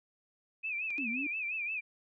sine tone with vibrato, 2489 Hz, D#7, in tune, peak -33 dBFS, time 0.63-1.81 s, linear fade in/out 20 ms, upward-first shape sine, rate 5.7 Hz, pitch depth 110 cents each way
clicks, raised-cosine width 0.2 ms, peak -34 dBFS, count 2, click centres 0.905 / 0.981 s
sine linear two-way sweep, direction down then up, 299.6 to 218 to 299.6 Hz, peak -36 dBFS, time 0.98-1.27 s, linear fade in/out 5 ms, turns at 1.08 s
effects none

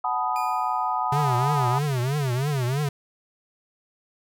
sine chord, B dominant seventh, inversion second, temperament equal with one note detuned, 740 / 865.4 / 987.8 / 1244.5 Hz, F#5 / A5 / B5 / D#6, 0 / -29 / 0 / 0 cents, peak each -28 dBFS, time 0.04-1.79 s, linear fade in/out 5 ms
sawtooth tone with exponential decay, 2430 Hz, D#7, 42 cents flat, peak -32 dBFS, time 0.36-1.19 s, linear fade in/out 0 ms, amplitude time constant 180 ms
square tone with vibrato, 134.8 Hz, C#3, 48 cents flat, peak -23 dBFS, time 1.12-2.89 s, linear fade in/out 5 ms, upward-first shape triangle, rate 3.1 Hz, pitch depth 220 cents each way
effects none

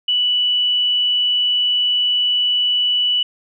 sine tone, 2960 Hz, F#7, in tune, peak -14 dBFS, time 0.08-3.23 s, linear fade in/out 5 ms, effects none

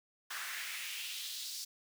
pink noise with high-pass filter sweep, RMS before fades -42 dBFS, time 0.3-1.65 s, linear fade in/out 10 ms, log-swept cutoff 1400 to 5100 Hz, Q 2.4, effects none

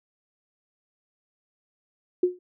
sine tone with exponential decay, 360.5 Hz, F#4, 45 cents flat, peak -14 dBFS, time 2.23-2.39 s, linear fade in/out 5 ms, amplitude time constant 34 ms, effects none

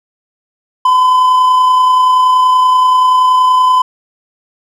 triangle tone with amplitude modulation, 1014 Hz, B5, 45 cents sharp, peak -3 dBFS, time 0.85-3.82 s, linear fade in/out 5 ms, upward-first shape sine, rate 30.5 Hz, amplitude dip 25%, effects none

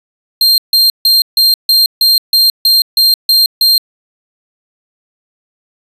45% pulse tone bursts, 4186 Hz, C8, in tune, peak -5 dBFS, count 11, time 0.41-3.78 s, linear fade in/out 2 ms, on 170 ms, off 150 ms, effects resampled to 32000 Hz

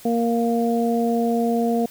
harmonic tone, 233.1 Hz, A#3, in tune, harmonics 1 / 2 / 3, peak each -20 / -23 / -25 dBFS, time 0.05-1.86 s, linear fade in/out 5 ms, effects white hiss -45 dBFS RMS until 1.9 s

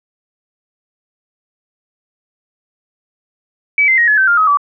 sine tone with pitch steps, 2290 / 2076 / 1881.7 / 1705.7 / 1546.2 / 1401.5 / 1270.5 / 1151.6 Hz, D7 / C7 / A#6 / G#6 / G6 / F6 / D#6 / D6, -44 / -14 / +16 / +46 / -24 / +6 / +36 / -34 cents, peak -8 dBFS, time 3.78-4.572 s, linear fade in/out 2 ms, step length 99 ms, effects none

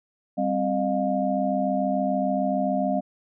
sine tone cluster, 195.9 / 262.8 / 612 / 706 Hz, G3 / C4 / D#5 / F5, -1 / +8 / -29 / +19 cents, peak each -27 dBFS, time 0.37-3.01 s, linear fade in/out 20 ms, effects none

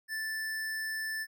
square tone, 1760 Hz, A6, in tune, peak -34 dBFS, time 0.08-1.27 s, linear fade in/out 50 ms, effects none

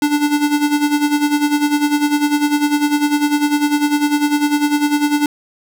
square tone with tremolo, 293.7 Hz, D4, in tune, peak -11 dBFS, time 0.02-5.26 s, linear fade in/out 2 ms, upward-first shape sine, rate 10 Hz, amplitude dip 70%, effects none

